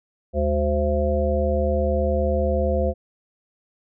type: harmonic tone with a mistuned harmonic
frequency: 74.6 Hz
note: D2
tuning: 28 cents sharp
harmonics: 1 / 3 / 5 / 7 / 9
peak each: -22 / -28 / -29 / -23 / -27 dBFS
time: 0.33-2.94 s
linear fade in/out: 50 ms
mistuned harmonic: 3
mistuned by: -120 cents
effects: none